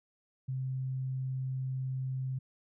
sine tone, 130.9 Hz, C3, 1 cent sharp, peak -32 dBFS, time 0.48-2.39 s, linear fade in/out 10 ms, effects none

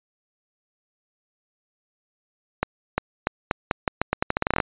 accelerating click train, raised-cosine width 0.5 ms, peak -5 dBFS, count 18, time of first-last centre 2.63-4.602 s, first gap 350 ms, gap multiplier 0.83, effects resampled to 8000 Hz

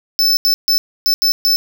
square tone bursts at uneven times, 5274 Hz, E8, in tune, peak -11 dBFS, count 6, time 0.19-0.37 / 0.45-0.54 / 0.68-0.78 / 1.06-1.14 / 1.22-1.32 / 1.45-1.56 s, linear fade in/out 0 ms, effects 8-bit

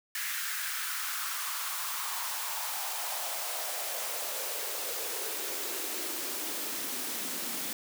white noise with high-pass filter sweep, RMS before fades -35 dBFS, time 0.15-7.73 s, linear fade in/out 2 ms, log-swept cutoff 1700 to 210 Hz, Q 3.1, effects none

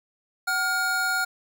square tone pair together, 755.2 / 1419 Hz, F#5 / F6, +35 / +27 cents, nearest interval major seventh, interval 1092 cents, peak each -31 / -24 dBFS, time 0.47-1.25 s, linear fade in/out 10 ms, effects none

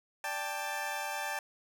20% pulse chord, D suspended fourth, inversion none, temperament equal with one note detuned, 587.3 / 790.4 / 880 Hz, D5 / G5 / A5, 0 / +14 / 0 cents, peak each -37 / -33 / -33 dBFS, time 0.24-1.39 s, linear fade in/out 2 ms, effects none

